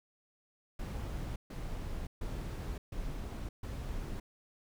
brown noise bursts, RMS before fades -39 dBFS, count 5, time 0.79-4.2 s, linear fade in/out 5 ms, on 570 ms, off 140 ms, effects none

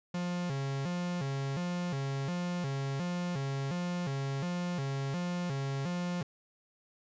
45% pulse tone with vibrato, 155.56 Hz, D#3, in tune, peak -32 dBFS, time 0.14-6.23 s, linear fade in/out 5 ms, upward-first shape square, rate 1.4 Hz, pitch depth 220 cents each way, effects resampled to 16000 Hz

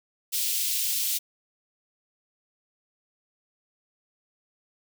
white high-pass noise, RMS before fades -27 dBFS, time 0.32-1.19 s, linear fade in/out 20 ms, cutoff 2800 Hz, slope 24 dB/octave, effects none

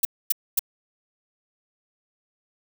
violet noise bursts, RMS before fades -19 dBFS, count 3, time 0.03-0.593 s, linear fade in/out 5 ms, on 21 ms, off 250 ms, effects none

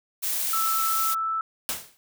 blue noise, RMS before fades -27 dBFS, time 0.22-1.15 s, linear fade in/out 20 ms
sine tone, 1318.5 Hz, E6, in tune, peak -24 dBFS, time 0.53-1.41 s, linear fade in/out 2 ms
white noise with exponential decay, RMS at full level -25 dBFS, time 1.69-1.97 s, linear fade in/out 0 ms, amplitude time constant 60 ms
effects none

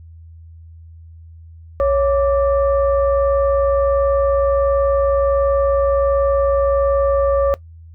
sine tone with frequency modulation, 554.4 Hz, C#5, in tune, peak -12 dBFS, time 1.8-7.54 s, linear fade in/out 0 ms, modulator 615 Hz, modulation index 0.56, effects noise-tail reverb RT60 0.1 s tail -19 dB re dry + added 82 Hz sine -37 dBFS peak until 7.94 s

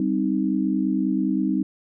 sine chord, C minor, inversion second, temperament equal, 196 / 261.6 / 311.1 Hz, G3 / C4 / Eb4, 0 / 0 / 0 cents, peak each -24 dBFS, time 0-1.63 s, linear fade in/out 2 ms, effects none

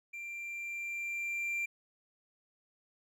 triangle tone with level ramp, 2368 Hz, D7, 14 cents sharp, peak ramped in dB -39 to -30 dBFS, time 0.13-1.66 s, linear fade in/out 10 ms, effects none

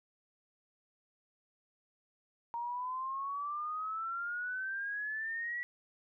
sine exponential sweep, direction up, 932.3 to 1951 Hz, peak -35 dBFS, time 2.54-5.63 s, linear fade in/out 0 ms, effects none

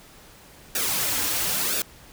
white noise with flanger, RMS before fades -25 dBFS, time 0.75-1.82 s, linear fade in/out 2 ms, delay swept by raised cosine 0.95 to 5.35 ms, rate 0.99 Hz, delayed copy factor -0.65, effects pink hiss -49 dBFS RMS until 2.12 s

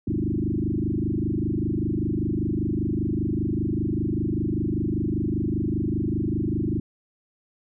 sine tone with frequency modulation, 207.7 Hz, G#3, in tune, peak -22 dBFS, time 0.07-6.8 s, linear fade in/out 5 ms, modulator 25.1 Hz, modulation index 5.5, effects none

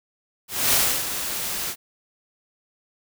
white noise with ADSR envelope, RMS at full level -18 dBFS, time 0.48-1.76 s, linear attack 250 ms, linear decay 300 ms, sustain -10 dB, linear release 65 ms, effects none

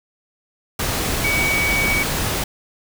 sine tone in noise, 2261 Hz, C#7, 34 cents sharp, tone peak -18 dBFS, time 1.24-2.03 s, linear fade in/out 5 ms, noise pink, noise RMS -22 dBFS, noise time 0.79-2.44 s, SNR +1 dB, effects none

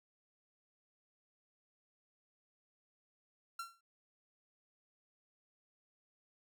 45% pulse tone with exponential decay, 1363 Hz, F6, 43 cents flat, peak -38 dBFS, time 3.59-3.81 s, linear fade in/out 5 ms, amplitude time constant 46 ms, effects none

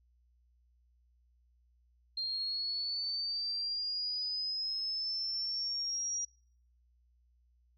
sine linear sweep, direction up, 4186 to 5720 Hz, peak -33 dBFS, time 2.17-6.25 s, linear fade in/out 5 ms, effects noise-tail reverb RT60 0.6 s tail -26 dB re dry + added 60 Hz sine -66 dBFS peak until 7.77 s

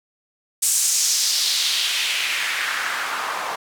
white noise with band-pass filter sweep, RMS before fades -22 dBFS, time 0.62-3.56 s, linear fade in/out 10 ms, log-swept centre 8400 to 910 Hz, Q 2.1, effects none

